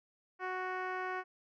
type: tone with low-pass filter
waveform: 10% pulse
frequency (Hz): 370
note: F#4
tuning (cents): 0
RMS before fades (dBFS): -38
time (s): 0.39-1.24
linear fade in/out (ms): 50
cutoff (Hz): 1700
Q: 1.1
effects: none